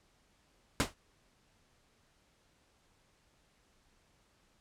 pink noise with exponential decay, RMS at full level -25 dBFS, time 0.8-0.94 s, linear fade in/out 0 ms, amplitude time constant 29 ms, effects pink hiss -70 dBFS RMS until 4.6 s + low-pass 9000 Hz 12 dB/octave

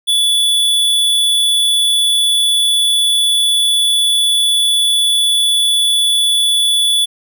square tone, 3444 Hz, A7, 38 cents flat, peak -11 dBFS, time 0.07-7.06 s, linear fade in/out 20 ms, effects none

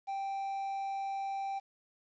triangle tone with quantisation, 784 Hz, G5, in tune, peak -32 dBFS, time 0.07-1.6 s, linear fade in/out 20 ms, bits 10, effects resampled to 16000 Hz

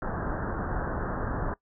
pink low-pass noise, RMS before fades -31 dBFS, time 0.02-1.54 s, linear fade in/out 2 ms, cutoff 1700 Hz, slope 96 dB/octave, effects noise-tail reverb RT60 0.1 s tail -20 dB re dry

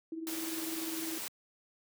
sine tone with tremolo, 324.5 Hz, E4, 27 cents flat, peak -34 dBFS, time 0.12-1.18 s, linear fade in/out 2 ms, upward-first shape triangle, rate 20 Hz, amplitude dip 70%
white noise, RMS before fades -40 dBFS, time 0.27-1.28 s, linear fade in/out 0 ms
effects high-pass 150 Hz 12 dB/octave

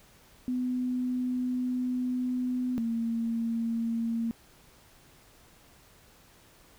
sine tone pair in turn, 251 / 229.7 Hz, B3 / A#3, +28 / -25 cents, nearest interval major second, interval 153 cents, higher first, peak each -27 dBFS, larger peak neither, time 0.48-2.78 / 2.78-4.31 s, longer first, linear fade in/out 0 ms, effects pink hiss -58 dBFS RMS until 6.78 s

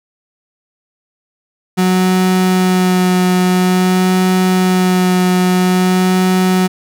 35% pulse tone with vibrato, 183.7 Hz, F#3, 12 cents flat, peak -8 dBFS, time 1.77-6.68 s, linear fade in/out 20 ms, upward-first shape sine, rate 0.49 Hz, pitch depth 14 cents each way, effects none

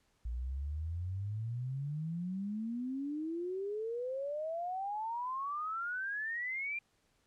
sine exponential sweep, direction up, 56.9 to 2404 Hz, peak -35 dBFS, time 0.25-6.79 s, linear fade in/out 5 ms, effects pink hiss -74 dBFS RMS until 7.26 s + low-pass 10000 Hz 12 dB/octave

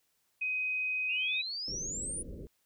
sine tone, 2514 Hz, D#7, 17 cents sharp, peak -30 dBFS, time 0.41-1.42 s, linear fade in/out 10 ms
sine exponential sweep, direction up, 2654 to 9900 Hz, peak -35 dBFS, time 1.08-2.23 s, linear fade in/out 20 ms
pink low-pass noise, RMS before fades -44 dBFS, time 1.68-2.47 s, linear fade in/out 0 ms, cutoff 560 Hz, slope 96 dB/octave
effects white hiss -75 dBFS RMS until 2.65 s

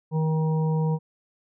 harmonic tone, 158 Hz, D#3, 27 cents sharp, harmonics 1 / 3 / 5 / 6, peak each -21 / -31 / -40 / -36 dBFS, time 0.11-0.99 s, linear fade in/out 50 ms, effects none

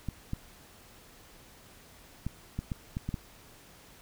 clicks, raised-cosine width 5 ms, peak -20 dBFS, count 8, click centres 0.087 / 0.334 / 2.266 / 2.59 / 2.718 / 2.969 / 3.09 / 3.142 s, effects pink hiss -55 dBFS RMS until 4.01 s

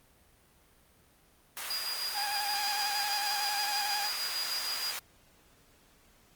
pink high-pass noise, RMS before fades -38 dBFS, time 1.57-4.99 s, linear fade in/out 0 ms, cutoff 1100 Hz, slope 12 dB/octave
sine tone with tremolo, 4869 Hz, D#8, 38 cents flat, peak -32 dBFS, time 1.7-4.92 s, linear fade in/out 5 ms, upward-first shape square, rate 6.4 Hz, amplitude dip 40%
sawtooth tone with vibrato, 821 Hz, G#5, 20 cents flat, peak -29 dBFS, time 2.13-4.1 s, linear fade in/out 50 ms, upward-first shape square, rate 11 Hz, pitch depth 34 cents each way
effects pink hiss -63 dBFS RMS until 6.35 s + Opus 32 kbps

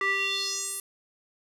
square tone with band-pass filter sweep, 392 Hz, G4, in tune, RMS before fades -29 dBFS, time 0.01-0.8 s, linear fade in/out 2 ms, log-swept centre 1600 to 11000 Hz, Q 4.1, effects none

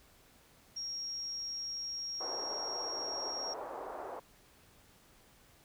sine tone, 5588 Hz, F8, in tune, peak -37 dBFS, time 0.76-3.54 s, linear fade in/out 10 ms
white band-pass noise, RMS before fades -43 dBFS, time 2.2-4.2 s, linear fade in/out 10 ms, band 370 to 980 Hz, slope 24 dB/octave
effects pink hiss -63 dBFS RMS until 5.64 s

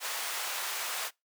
pink high-pass noise, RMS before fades -35 dBFS, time 0-1.11 s, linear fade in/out 50 ms, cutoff 870 Hz, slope 12 dB/octave, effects noise-tail reverb RT60 0.2 s tail -24 dB re dry + high-pass 400 Hz 12 dB/octave

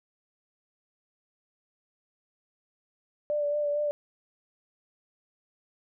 sine tone with vibrato, 587.3 Hz, D5, in tune, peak -25 dBFS, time 3.3-3.91 s, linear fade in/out 0 ms, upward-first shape sine, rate 4.4 Hz, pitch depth 23 cents each way, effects none

